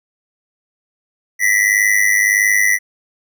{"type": "ring-modulated tone", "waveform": "square", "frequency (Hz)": 1975.5, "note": "B6", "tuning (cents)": 0, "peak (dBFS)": -9, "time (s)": [1.39, 2.79], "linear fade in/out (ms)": 50, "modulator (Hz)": 50.8, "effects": []}